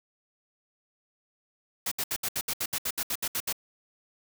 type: noise bursts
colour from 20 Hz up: white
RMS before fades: -30 dBFS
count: 14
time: 1.86-3.527 s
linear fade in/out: 5 ms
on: 55 ms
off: 69 ms
effects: none